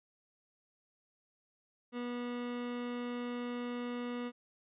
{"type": "tone", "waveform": "30% pulse", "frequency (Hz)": 243, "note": "B3", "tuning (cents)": -28, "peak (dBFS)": -34, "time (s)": [1.92, 4.32], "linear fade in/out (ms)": 50, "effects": ["resampled to 8000 Hz"]}